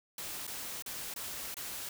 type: noise with dropouts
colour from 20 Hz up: white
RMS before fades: -41 dBFS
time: 0.18-1.89 s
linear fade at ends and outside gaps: 2 ms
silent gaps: 0.468-0.476 / 0.823-0.861 / 1.139-1.161 / 1.543-1.568 s
effects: none